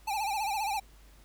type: tone with vibrato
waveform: square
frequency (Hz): 830.6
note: G#5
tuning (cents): 0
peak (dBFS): -30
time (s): 0.07-0.8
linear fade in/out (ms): 10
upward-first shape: sine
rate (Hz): 15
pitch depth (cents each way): 110
effects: added 50 Hz sine -54 dBFS peak until 1.24 s + pink hiss -61 dBFS RMS until 1.24 s